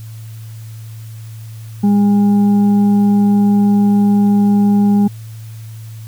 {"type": "tone with frequency modulation", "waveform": "sine", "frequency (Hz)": 203.4, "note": "G#3", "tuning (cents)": -36, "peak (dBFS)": -8, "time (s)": [1.83, 5.08], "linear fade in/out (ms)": 10, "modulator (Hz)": 611, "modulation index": 0.26, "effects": ["added 111 Hz sine -28 dBFS peak until 6.07 s", "white hiss -45 dBFS RMS until 6.07 s"]}